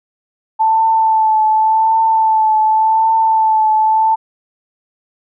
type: tone with vibrato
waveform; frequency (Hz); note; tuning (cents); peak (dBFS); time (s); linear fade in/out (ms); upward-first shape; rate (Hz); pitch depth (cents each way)
sine; 880; A5; 0; -9; 0.59-4.16; 20; triangle; 0.88; 29
effects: none